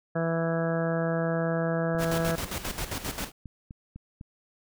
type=harmonic tone; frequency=165.3 Hz; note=E3; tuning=5 cents sharp; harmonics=1 / 2 / 3 / 4 / 5 / 6 / 7 / 8 / 9 / 10; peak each=-28 / -35 / -31 / -31 / -44 / -44 / -45 / -39 / -44 / -38 dBFS; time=0.15-2.36 s; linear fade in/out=10 ms
type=click train; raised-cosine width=5 ms; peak=-29 dBFS; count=10; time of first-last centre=1.95-4.211 s; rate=3.98 Hz
type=noise with tremolo; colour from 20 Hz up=pink; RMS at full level=-32 dBFS; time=1.98-3.32 s; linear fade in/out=50 ms; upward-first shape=square; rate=7.5 Hz; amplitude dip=65%
effects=none